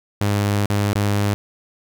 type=tone with dropouts; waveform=sawtooth; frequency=102.1 Hz; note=G#2; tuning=29 cents flat; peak=-13 dBFS; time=0.21-1.34 s; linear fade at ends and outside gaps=0 ms; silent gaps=0.658-0.701 / 0.931-0.954 s; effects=none